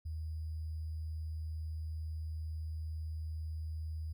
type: tone with sample-and-hold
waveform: sine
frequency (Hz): 78.9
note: D#2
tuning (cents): +25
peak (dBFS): -37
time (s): 0.05-4.13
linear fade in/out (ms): 10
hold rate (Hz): 4900
effects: none